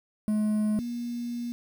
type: tone pair in turn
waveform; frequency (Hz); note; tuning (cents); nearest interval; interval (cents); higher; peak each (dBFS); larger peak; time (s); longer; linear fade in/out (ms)
triangle / sine; 212.8 / 238.9; G#3 / A#3; +42 / +43; major second; 201; second; -21 / -30; first; 0.28-0.79 / 0.79-1.52; second; 0
effects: 8-bit